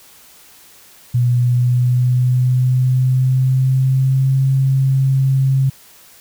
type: tone with pitch glide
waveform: sine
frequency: 122.2 to 134.03 Hz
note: B2 to C3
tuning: -18 to +42 cents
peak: -11 dBFS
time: 1.14-5.7 s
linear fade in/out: 10 ms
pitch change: +160 cents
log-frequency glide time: 1.36-4.43 s
effects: white hiss -45 dBFS RMS until 6.2 s